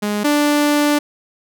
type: tone pair in turn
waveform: sawtooth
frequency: 207.7 / 293.7 Hz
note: G#3 / D4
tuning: 0 / 0 cents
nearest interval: tritone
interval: 600 cents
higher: second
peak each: -14 / -9 dBFS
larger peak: second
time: 0.02-0.24 / 0.24-0.99 s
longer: second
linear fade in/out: 10 ms
effects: none